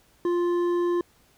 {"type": "tone with hard clipping", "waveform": "sine", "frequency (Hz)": 349.2, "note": "F4", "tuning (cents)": 0, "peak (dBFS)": -23, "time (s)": [0.25, 1.01], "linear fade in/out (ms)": 2, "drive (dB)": 7, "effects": ["pink hiss -61 dBFS RMS until 1.37 s"]}